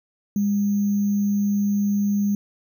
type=tone with sample-and-hold; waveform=sine; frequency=203 Hz; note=G#3; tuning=39 cents flat; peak=-18 dBFS; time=0.36-2.35 s; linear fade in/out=2 ms; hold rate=6300 Hz; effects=none